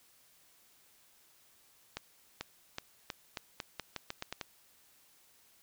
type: accelerating click train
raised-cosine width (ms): 0.2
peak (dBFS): -20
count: 12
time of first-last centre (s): 1.97-4.412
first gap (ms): 440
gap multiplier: 0.85
effects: white hiss -65 dBFS RMS until 5.62 s